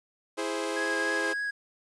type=chord; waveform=sawtooth; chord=E augmented; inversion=none; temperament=equal; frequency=329.6 / 415.3 / 523.3 Hz; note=E4 / G#4 / B#4; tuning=0 / 0 / 0 cents; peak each=-30 dBFS; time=0.37-1.34 s; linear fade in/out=20 ms
type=tone with vibrato; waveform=triangle; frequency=1650 Hz; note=G#6; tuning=12 cents flat; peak=-27 dBFS; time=0.76-1.51 s; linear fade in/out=10 ms; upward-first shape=triangle; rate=3.4 Hz; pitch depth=17 cents each way
effects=resampled to 24000 Hz + 10-bit